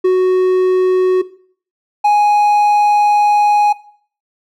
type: tone pair in turn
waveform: triangle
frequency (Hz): 370 / 830.6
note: F#4 / G#5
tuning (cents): 0 / 0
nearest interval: octave + major second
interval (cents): 1400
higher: second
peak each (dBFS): -6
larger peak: neither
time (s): 0.04-1.22 / 2.04-3.73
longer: second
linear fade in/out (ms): 10
effects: noise-tail reverb RT60 0.5 s tail -17 dB re dry